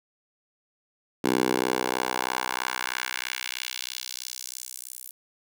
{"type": "tone with high-pass filter sweep", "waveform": "10% pulse", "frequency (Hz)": 63.1, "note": "B1", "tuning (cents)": 38, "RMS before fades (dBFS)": -30, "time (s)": [1.24, 5.11], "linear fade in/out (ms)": 5, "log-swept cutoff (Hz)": [290, 11000], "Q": 1.3, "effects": []}